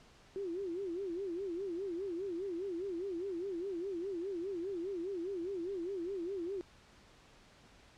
sine tone with vibrato, 365.5 Hz, F#4, 21 cents flat, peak -36 dBFS, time 0.36-6.61 s, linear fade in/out 0 ms, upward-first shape sine, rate 4.9 Hz, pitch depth 170 cents each way, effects pink hiss -61 dBFS RMS until 7.97 s + low-pass 6000 Hz 12 dB/octave

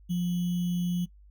sine tone with sample-and-hold, 176.1 Hz, F3, 15 cents sharp, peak -25 dBFS, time 0.09-1.06 s, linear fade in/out 20 ms, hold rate 3150 Hz, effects noise-tail reverb RT60 0.1 s tail -22 dB re dry + added 50 Hz sine -51 dBFS peak until 1.3 s

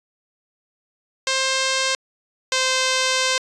5% pulse tone pair in turn, 528 / 519.2 Hz, C5 / C5, +16 / -13 cents, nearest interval unison, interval 29 cents, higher first, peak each -7 / -6 dBFS, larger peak second, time 1.27-1.95 / 2.52-3.38 s, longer second, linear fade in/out 2 ms, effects resampled to 24000 Hz

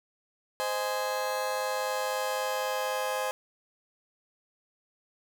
30% pulse chord, Ab major, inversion first, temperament just, 519.1 / 623 / 830.6 Hz, C5 / Eb5 / Ab5, -14 / +2 / 0 cents, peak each -29 / -33 / -31 dBFS, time 0.6-3.31 s, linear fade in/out 0 ms, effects none

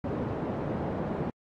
pink band-pass noise, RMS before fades -32 dBFS, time 0.04-1.3 s, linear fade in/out 2 ms, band 120 to 680 Hz, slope 12 dB/octave, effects AAC 48 kbps

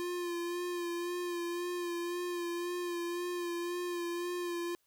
square tone with vibrato, 349.2 Hz, F4, in tune, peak -35 dBFS, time 0-4.75 s, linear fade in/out 0 ms, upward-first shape sine, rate 1.9 Hz, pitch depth 28 cents each way, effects white hiss -75 dBFS RMS until 4.86 s

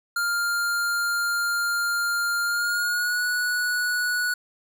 square tone with pitch glide, 1400 to 1468.8 Hz, F6 to F#6, +4 to -13 cents, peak -23 dBFS, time 0.16-4.34 s, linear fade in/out 5 ms, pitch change +83 cents, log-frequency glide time 2.44-3.24 s, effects none

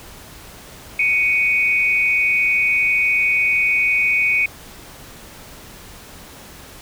sine tone pair together, 2235 / 2489 Hz, C#7 / D#7, +14 / 0 cents, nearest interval major second, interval 186 cents, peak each -17 dBFS, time 0.99-4.46 s, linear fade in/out 5 ms, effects pink hiss -40 dBFS RMS until 6.81 s

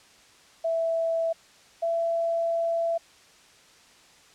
sine tone pair in turn, 659.3 / 669.3 Hz, E5 / E5, 0 / +26 cents, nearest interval unison, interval 26 cents, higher second, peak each -23 dBFS, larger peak neither, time 0.64-1.33 / 1.82-2.98 s, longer second, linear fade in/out 10 ms, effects white hiss -55 dBFS RMS until 4.34 s + low-pass 7000 Hz 12 dB/octave

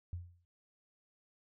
sine tone with exponential decay, 87.6 Hz, F2, 6 cents sharp, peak -35 dBFS, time 0.13-0.45 s, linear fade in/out 0 ms, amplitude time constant 69 ms, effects none

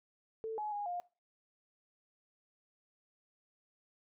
sine tone with pitch steps, 444.3 / 846 / 822 / 707 Hz, A4 / G#5 / G#5 / F5, +17 / +32 / -18 / +21 cents, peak -36 dBFS, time 0.44-1 s, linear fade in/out 0 ms, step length 140 ms, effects noise-tail reverb RT60 0.3 s tail -20 dB re dry

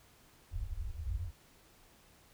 pink low-pass noise, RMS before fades -38 dBFS, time 0.51-1.32 s, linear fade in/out 50 ms, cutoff 100 Hz, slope 96 dB/octave, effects pink hiss -63 dBFS RMS until 2.33 s

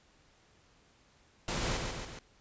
pink noise with echo, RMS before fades -34 dBFS, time 1.48-1.77 s, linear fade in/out 2 ms, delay 140 ms, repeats 3, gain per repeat -4 dB, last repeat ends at 2.19 s, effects pink hiss -65 dBFS RMS until 2.4 s + resampled to 16000 Hz

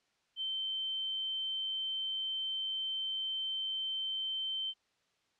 sine tone, 3101 Hz, G7, 19 cents flat, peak -33 dBFS, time 0.36-4.74 s, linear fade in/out 50 ms, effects white hiss -75 dBFS RMS until 5.39 s + low-pass 5000 Hz 12 dB/octave

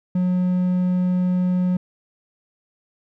triangle tone, 181.3 Hz, F#3, 35 cents flat, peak -15 dBFS, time 0.15-1.77 s, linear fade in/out 5 ms, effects none

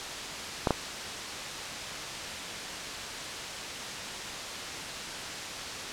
clicks, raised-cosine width 1 ms, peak -9 dBFS, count 2, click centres 0.672 / 0.707 s, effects white hiss -36 dBFS RMS until 5.92 s + low-pass 6000 Hz 12 dB/octave

